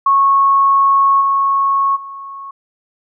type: tone with level steps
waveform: sine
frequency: 1100 Hz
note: C#6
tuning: 14 cents flat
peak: -8 / -11 / -27 dBFS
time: 0.06-2.51 s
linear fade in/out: 5 ms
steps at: 1.2 / 1.95 s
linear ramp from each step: 20 ms
effects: none